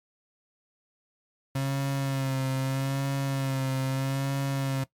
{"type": "tone with vibrato", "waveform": "35% pulse", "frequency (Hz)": 135.1, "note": "C#3", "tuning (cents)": -44, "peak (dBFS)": -24, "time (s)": [1.55, 4.84], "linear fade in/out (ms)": 5, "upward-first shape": "sine", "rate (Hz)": 0.79, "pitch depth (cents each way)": 34, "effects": ["noise-tail reverb RT60 0.1 s tail -18 dB re dry", "MP3 96 kbps"]}